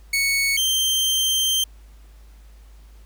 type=tone pair in turn; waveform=sawtooth; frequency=2217 / 3141 Hz; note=C#7 / G7; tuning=0 / +3 cents; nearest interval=tritone; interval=603 cents; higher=second; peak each=-15 / -15 dBFS; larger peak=neither; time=0.13-0.57 / 0.57-1.64 s; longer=second; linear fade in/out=5 ms; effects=added 52 Hz sine -43 dBFS peak until 3.05 s + pink hiss -58 dBFS RMS until 3.05 s